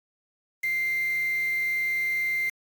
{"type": "tone with quantisation", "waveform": "sine", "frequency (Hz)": 2093, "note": "C7", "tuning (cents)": 0, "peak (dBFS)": -24, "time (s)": [0.63, 2.5], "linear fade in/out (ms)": 10, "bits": 6, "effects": ["AAC 64 kbps"]}